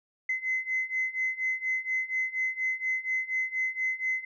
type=beating tone pair; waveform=sine; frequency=2045 / 2049.2 Hz; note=C7 / C7; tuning=-40 / -37 cents; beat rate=4.2 Hz; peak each=-31 / -29 dBFS; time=0.29-4.25 s; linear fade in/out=5 ms; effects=tanh soft clip ceiling -20 dBFS